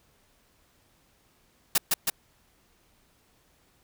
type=noise with echo; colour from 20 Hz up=white; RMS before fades=-21 dBFS; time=1.75-1.78 s; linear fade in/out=5 ms; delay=160 ms; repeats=2; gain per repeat=-2 dB; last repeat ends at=2.1 s; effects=pink hiss -65 dBFS RMS until 3.83 s

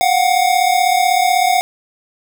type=tone pair together; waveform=square; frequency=713 / 749.1 Hz; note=F5 / F#5; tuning=+36 / +21 cents; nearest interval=minor second; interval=85 cents; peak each=-15 dBFS; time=0.01-1.61 s; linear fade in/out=0 ms; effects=none

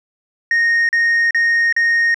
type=tone bursts; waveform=sine; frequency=1856 Hz; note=A#6; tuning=8 cents flat; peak=-9 dBFS; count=4; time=0.51-2.144 s; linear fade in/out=2 ms; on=380 ms; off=38 ms; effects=tanh soft clip ceiling -11 dBFS

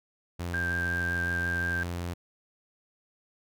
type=tone; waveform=sawtooth; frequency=86.9 Hz; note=F2; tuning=8 cents flat; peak=-28 dBFS; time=0.39-2.14 s; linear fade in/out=10 ms
type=tone with vibrato; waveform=sine; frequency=1583 Hz; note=G6; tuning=17 cents sharp; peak=-28 dBFS; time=0.54-1.83 s; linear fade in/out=0 ms; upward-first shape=sine; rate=5.5 Hz; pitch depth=12 cents each way
effects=none

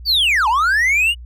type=linear two-way sweep; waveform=triangle; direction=down then up; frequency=4724 to 834 to 2936 Hz; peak=-11 dBFS; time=0.05-1.15 s; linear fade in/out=50 ms; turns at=0.48 s; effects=added 60 Hz sine -32 dBFS peak until 1.25 s

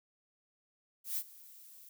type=noise with ADSR envelope; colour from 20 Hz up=violet; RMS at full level=-34 dBFS; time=1.04-1.89 s; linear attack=130 ms; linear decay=60 ms; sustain=-21 dB; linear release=3 ms; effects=none

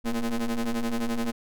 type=ring-modulated tone; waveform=45% pulse; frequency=115.2 Hz; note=A#2; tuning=20 cents flat; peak=-22 dBFS; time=0.04-1.32 s; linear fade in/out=20 ms; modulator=121 Hz; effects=none

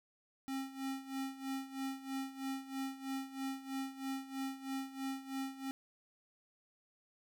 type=tone with tremolo; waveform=square; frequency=268.4 Hz; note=C4; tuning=44 cents sharp; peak=-37 dBFS; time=0.48-5.71 s; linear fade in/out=0 ms; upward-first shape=sine; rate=3.1 Hz; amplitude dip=80%; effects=none

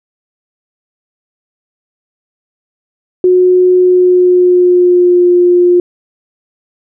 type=tone with pitch glide; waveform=sine; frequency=364.5 to 354.3 Hz; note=F#4 to F4; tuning=-26 to +25 cents; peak=-4 dBFS; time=3.24-5.8 s; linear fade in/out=2 ms; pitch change=-49 cents; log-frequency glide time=3.76-5.28 s; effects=none

